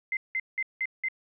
sine tone bursts, 2075 Hz, C7, 15 cents flat, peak -26 dBFS, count 5, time 0.12-1.085 s, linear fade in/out 2 ms, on 49 ms, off 180 ms, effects none

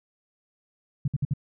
sine tone bursts, 140 Hz, C#3, 18 cents sharp, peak -21 dBFS, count 4, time 1.05-1.337 s, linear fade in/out 5 ms, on 29 ms, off 57 ms, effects none

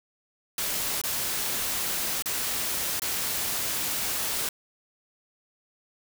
white noise with dropouts, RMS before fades -29 dBFS, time 0.58-4.49 s, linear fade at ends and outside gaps 2 ms, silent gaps 1.015-1.037 / 2.223-2.258 / 2.997-3.019 s, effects none

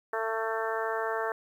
harmonic tone, 223.2 Hz, A3, 25 cents sharp, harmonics 2 / 3 / 4 / 5 / 6 / 7 / 8, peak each -33 / -35 / -36 / -37 / -38 / -38 / -39 dBFS, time 0.13-1.32 s, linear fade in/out 2 ms, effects 10-bit

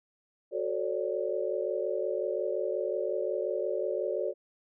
sine chord, D major seventh, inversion first, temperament equal with one note detuned, 370 / 440 / 541.7 / 587.3 Hz, F#4 / A4 / C#5 / D5, 0 / 0 / -40 / 0 cents, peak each -34 dBFS, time 0.51-4.34 s, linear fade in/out 50 ms, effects none

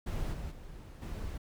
brown noise with level steps, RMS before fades -35 / -40 / -47 / -39 dBFS, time 0.06-1.38 s, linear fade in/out 10 ms, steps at 0.32 / 0.5 / 1.01 s, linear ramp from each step 20 ms, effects none

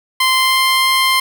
15% pulse tone with pitch glide, 1040 to 1049.7 Hz, C6 to C6, -11 to +5 cents, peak -5 dBFS, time 0.2-1.2 s, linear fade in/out 5 ms, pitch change +16 cents, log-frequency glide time 0.34-0.61 s, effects 7-bit

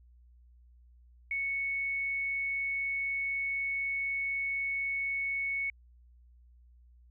sine tone, 2214 Hz, C#7, 3 cents flat, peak -30 dBFS, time 1.31-5.7 s, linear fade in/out 2 ms, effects added 60 Hz sine -56 dBFS peak until 7.1 s

